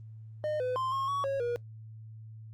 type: tone with pitch steps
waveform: triangle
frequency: 609 / 504 / 1044 / 1080 / 1125 / 548 / 479 Hz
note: D#5 / B4 / C6 / C#6 / C#6 / C#5 / A#4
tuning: -37 / +35 / -4 / -45 / +25 / -20 / +47 cents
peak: -27 dBFS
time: 0.44-1.56 s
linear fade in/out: 0 ms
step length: 160 ms
effects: added 110 Hz sine -44 dBFS peak until 2.53 s + Opus 32 kbps